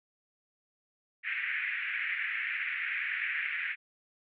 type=band-pass noise; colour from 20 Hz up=pink; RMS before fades=-34 dBFS; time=1.23-3.76 s; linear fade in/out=50 ms; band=1700 to 2400 Hz; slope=48 dB/octave; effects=none